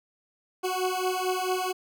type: beating tone pair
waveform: 20% pulse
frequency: 367.3 / 371.8 Hz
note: F#4 / F#4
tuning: -13 / +8 cents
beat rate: 4.5 Hz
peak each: -24 dBFS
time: 0.63-1.73 s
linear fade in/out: 20 ms
effects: none